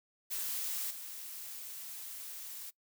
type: noise with level steps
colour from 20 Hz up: blue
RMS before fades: -37 / -45 dBFS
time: 0.3-2.71 s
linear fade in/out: 20 ms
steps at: 0.9 s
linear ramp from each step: 10 ms
effects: noise-tail reverb RT60 0.1 s tail -21 dB re dry